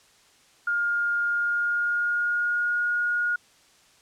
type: tone with pitch glide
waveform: sine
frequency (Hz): 1414 to 1437.1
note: F6 to F6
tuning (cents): +21 to +49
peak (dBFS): -22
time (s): 0.67-3.36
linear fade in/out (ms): 5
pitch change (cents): +28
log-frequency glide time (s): 1.25-2.84
effects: white hiss -58 dBFS RMS until 4.01 s + low-pass 8000 Hz 12 dB/octave